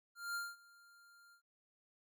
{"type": "tone with ADSR envelope", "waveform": "square", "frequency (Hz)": 1396.9, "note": "F6", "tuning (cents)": 0, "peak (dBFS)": -38, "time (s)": [0.15, 1.42], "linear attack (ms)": 200, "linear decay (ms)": 210, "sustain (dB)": -24, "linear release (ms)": 92, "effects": []}